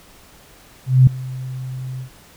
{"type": "tone with ADSR envelope", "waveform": "sine", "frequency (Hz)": 129.3, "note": "C3", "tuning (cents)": -20, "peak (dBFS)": -4, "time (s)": [0.86, 2.1], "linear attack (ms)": 210, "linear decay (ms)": 4, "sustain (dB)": -21, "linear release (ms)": 100, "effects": ["pink hiss -47 dBFS RMS until 2.36 s"]}